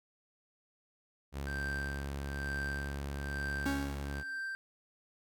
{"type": "tone with pitch glide", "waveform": "sawtooth", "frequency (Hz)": [69.6, 70.17], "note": ["C#2", "C#2"], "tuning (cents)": [8, 22], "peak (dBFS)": -33, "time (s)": [1.32, 4.24], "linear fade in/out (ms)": 50, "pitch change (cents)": 14, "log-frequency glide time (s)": [1.54, 2.7]}
{"type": "tone with tremolo", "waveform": "triangle", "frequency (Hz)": 1568, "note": "G6", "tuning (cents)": 0, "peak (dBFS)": -34, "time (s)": [1.47, 4.55], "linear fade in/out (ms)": 0, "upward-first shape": "sine", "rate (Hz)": 1.1, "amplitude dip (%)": 95}
{"type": "tone with exponential decay", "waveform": "45% pulse", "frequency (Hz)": 277.2, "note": "C#4", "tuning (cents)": 0, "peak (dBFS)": -29, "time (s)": [3.66, 4.4], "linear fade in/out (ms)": 0, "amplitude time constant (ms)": 160}
{"effects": []}